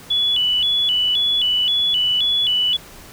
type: tone with vibrato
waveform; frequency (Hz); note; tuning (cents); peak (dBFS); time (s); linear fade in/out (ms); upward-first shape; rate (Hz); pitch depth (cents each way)
sine; 3181; G7; +25; -15; 0.1-2.77; 10; square; 1.9; 120
effects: pink hiss -41 dBFS RMS until 3.12 s